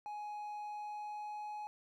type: tone with pitch glide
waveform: triangle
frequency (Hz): 836 to 840.8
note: G#5 to G#5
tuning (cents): +11 to +21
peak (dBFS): -39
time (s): 0.06-1.67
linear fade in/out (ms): 0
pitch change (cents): +10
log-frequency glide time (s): 0.57-1.52
effects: none